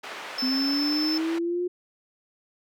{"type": "band-pass noise", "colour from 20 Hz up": "white", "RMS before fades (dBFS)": -38, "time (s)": [0.03, 1.39], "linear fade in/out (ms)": 10, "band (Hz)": [410, 2300], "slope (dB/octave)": 12}
{"type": "tone", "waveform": "triangle", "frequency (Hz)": 5274, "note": "E8", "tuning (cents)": 0, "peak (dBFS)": -25, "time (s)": [0.38, 1.18], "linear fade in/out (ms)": 5}
{"type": "linear sweep", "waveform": "sine", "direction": "up", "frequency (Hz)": [255.6, 360.3], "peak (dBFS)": -24, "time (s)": [0.42, 1.68], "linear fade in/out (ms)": 10}
{"effects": []}